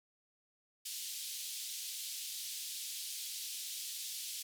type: band-pass noise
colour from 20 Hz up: pink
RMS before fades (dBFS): -43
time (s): 0.85-4.43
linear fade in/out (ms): 10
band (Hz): 3300 to 15000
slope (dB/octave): 24
effects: none